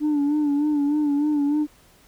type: tone with vibrato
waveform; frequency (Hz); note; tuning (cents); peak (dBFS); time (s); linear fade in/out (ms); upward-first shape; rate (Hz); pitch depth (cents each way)
sine; 293.3; D4; -2; -16; 0-1.67; 50; sine; 3.3; 56
effects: tanh soft clip ceiling -17 dBFS + pink hiss -55 dBFS RMS until 2.07 s